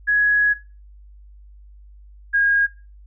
sine tone pair in turn, 1673 / 1632 Hz, G#6 / G#6, +12 / -31 cents, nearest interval unison, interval 43 cents, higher first, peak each -14 dBFS, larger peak neither, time 0.07-0.54 / 2.33-2.67 s, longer first, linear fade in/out 20 ms, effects noise-tail reverb RT60 0.3 s tail -17 dB re dry + added 50 Hz sine -42 dBFS peak until 3.06 s

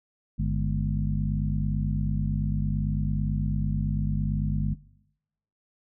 harmonic tone with a mistuned harmonic, 49 Hz, G1, in tune, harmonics 1 / 2 / 3 / 4 / 5, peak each -27 / -32 / -28 / -31 / -39 dBFS, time 0.38-4.75 s, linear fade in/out 20 ms, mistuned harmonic 4, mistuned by +100 cents, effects noise-tail reverb RT60 0.9 s tail -22 dB re dry

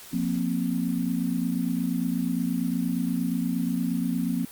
sine chord, F suspended fourth, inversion none, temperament equal with one note detuned, 176.34 / 233.1 / 261.6 Hz, F3 / Bb3 / C4, +17 / 0 / 0 cents, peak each -28 dBFS, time 0.13-4.45 s, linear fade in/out 5 ms, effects white hiss -45 dBFS RMS until 4.51 s + Opus 48 kbps

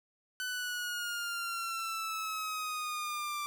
sawtooth exponential sweep, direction down, 1506 to 1174.7 Hz, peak -31 dBFS, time 0.4-3.46 s, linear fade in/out 0 ms, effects none

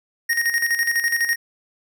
square tone with tremolo, 1864.7 Hz, A#6, in tune, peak -17 dBFS, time 0.29-1.36 s, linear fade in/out 10 ms, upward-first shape square, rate 12 Hz, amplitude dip 60%, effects none

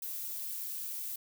violet noise, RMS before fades -39 dBFS, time 0.02-1.16 s, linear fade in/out 5 ms, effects none

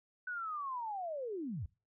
sine linear sweep, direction down, 1504 to 65.41 Hz, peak -37 dBFS, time 0.27-1.66 s, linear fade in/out 5 ms, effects noise-tail reverb RT60 0.3 s tail -22 dB re dry

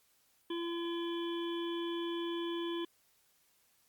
harmonic tone, 340 Hz, F4, 46 cents flat, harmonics 1 / 3 / 5 / 7 / 9 / 10, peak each -35 / -45 / -52 / -56 / -48 / -47 dBFS, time 0.5-2.85 s, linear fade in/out 5 ms, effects white hiss -71 dBFS RMS until 3.88 s + Opus 48 kbps

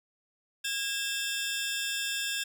25% pulse tone cluster, 1632 / 2669 / 3573 Hz, G#6 / E7 / A7, -31 / +21 / +26 cents, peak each -31 dBFS, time 0.64-2.44 s, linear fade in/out 10 ms, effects none

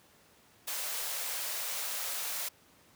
white high-pass noise, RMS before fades -36 dBFS, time 0.67-2.49 s, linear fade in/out 10 ms, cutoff 470 Hz, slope 48 dB/octave, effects pink hiss -62 dBFS RMS until 2.95 s + high-pass 100 Hz 12 dB/octave

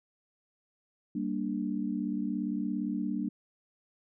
sine chord, G minor, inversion none, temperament equal, 196 / 233.1 / 293.7 Hz, G3 / Bb3 / D4, 0 / 0 / 0 cents, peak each -34 dBFS, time 1.15-3.29 s, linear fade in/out 5 ms, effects none

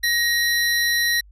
square tone pair together, 1883 / 4001 Hz, A#6 / B7, +17 / +22 cents, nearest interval octave + minor second, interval 1305 cents, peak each -20 / -23 dBFS, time 0.03-1.21 s, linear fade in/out 10 ms, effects added 50 Hz sine -45 dBFS peak until 1.31 s + resampled to 32000 Hz

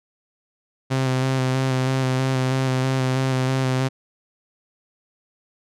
sawtooth tone with vibrato, 130.81 Hz, C3, in tune, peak -15 dBFS, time 0.9-3.89 s, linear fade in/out 20 ms, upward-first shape square, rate 3.1 Hz, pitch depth 18 cents each way, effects low-pass 8000 Hz 12 dB/octave

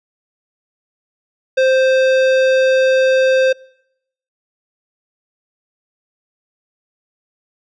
triangle tone with hard clipping, 523.3 Hz, C5, in tune, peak -12 dBFS, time 1.57-3.53 s, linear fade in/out 10 ms, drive 18 dB, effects noise-tail reverb RT60 0.8 s tail -26 dB re dry + resampled to 22050 Hz

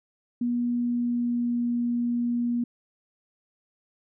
sine tone with pitch glide, 241.1 to 239.3 Hz, B3 to A#3, -41 to +46 cents, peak -23 dBFS, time 0.41-2.64 s, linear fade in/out 5 ms, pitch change -13 cents, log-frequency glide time 0.78-1.66 s, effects none

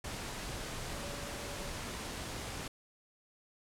sine tone in noise, 572 Hz, D5, 46 cents flat, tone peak -49 dBFS, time 0.9-1.7 s, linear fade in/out 5 ms, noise pink, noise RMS -41 dBFS, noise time 0.04-2.68 s, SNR -11 dB, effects low-pass 10000 Hz 12 dB/octave

